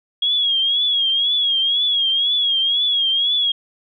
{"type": "tone with vibrato", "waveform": "sine", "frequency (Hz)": 3300, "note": "G#7", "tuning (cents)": -12, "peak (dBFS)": -15, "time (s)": [0.22, 3.52], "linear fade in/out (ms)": 5, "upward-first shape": "triangle", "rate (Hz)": 2, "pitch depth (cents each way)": 92, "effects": []}